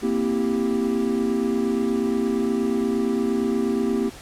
triangle chord, C dominant seventh, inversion third, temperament equal, 233.1 / 261.6 / 329.6 / 392 Hz, Bb3 / C4 / E4 / G4, 0 / 0 / 0 / 0 cents, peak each -22 / -24 / -27 / -23 dBFS, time 0.02-4.1 s, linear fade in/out 20 ms, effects pink hiss -42 dBFS RMS until 4.21 s + low-pass 11000 Hz 12 dB/octave

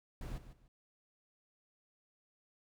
brown noise with echo, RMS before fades -42 dBFS, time 0.21-0.38 s, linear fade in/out 2 ms, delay 150 ms, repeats 2, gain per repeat -12 dB, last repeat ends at 0.68 s, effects none

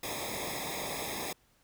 pink noise with comb filter, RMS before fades -37 dBFS, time 0.03-1.33 s, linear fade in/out 5 ms, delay 0.68 ms, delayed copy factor -0.95, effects pink hiss -68 dBFS RMS until 1.63 s

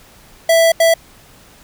square tone bursts at uneven times, 660 Hz, E5, 2 cents sharp, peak -9 dBFS, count 2, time 0.49-0.72 / 0.8-0.94 s, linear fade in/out 5 ms, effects pink hiss -45 dBFS RMS until 1.63 s

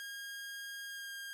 sawtooth tone with pitch glide, 1624 to 1611.9 Hz, G#6 to G6, -39 to +48 cents, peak -39 dBFS, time 0-1.33 s, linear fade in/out 0 ms, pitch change -13 cents, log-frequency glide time 0.85-1.12 s, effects none

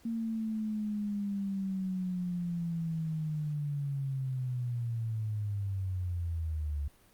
sine linear sweep, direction down, 230 to 70.5 Hz, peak -31 dBFS, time 0.05-6.88 s, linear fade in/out 5 ms, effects pink hiss -63 dBFS RMS until 7.13 s + Opus 48 kbps

